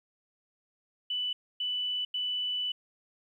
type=tone bursts at uneven times; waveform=sine; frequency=2981 Hz; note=F#7; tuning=12 cents sharp; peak=-29 dBFS; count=3; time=1.1-1.33 / 1.6-2.05 / 2.14-2.72 s; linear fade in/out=5 ms; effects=11-bit